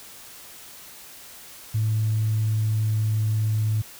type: tone with pitch glide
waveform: sine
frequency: 109.1 to 108.28 Hz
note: A2 to A2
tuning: -14 to -27 cents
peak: -19 dBFS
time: 1.74-3.82 s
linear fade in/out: 10 ms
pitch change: -13 cents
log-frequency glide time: 1.99-3.18 s
effects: tanh soft clip ceiling -15 dBFS + white hiss -44 dBFS RMS until 3.99 s